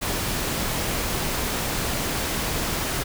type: noise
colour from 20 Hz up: pink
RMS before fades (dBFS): -26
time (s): 0.01-3.04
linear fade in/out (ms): 20
effects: none